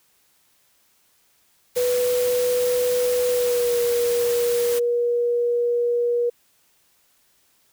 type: noise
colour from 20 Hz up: white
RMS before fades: -31 dBFS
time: 1.75-4.8 s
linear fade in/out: 20 ms
type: tone with pitch glide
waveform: sine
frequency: 493.9 to 478.7 Hz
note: B4 to A#4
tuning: 0 to +46 cents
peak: -18 dBFS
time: 1.76-6.3 s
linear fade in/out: 10 ms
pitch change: -54 cents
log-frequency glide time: 3.3-3.78 s
effects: white hiss -62 dBFS RMS until 7.72 s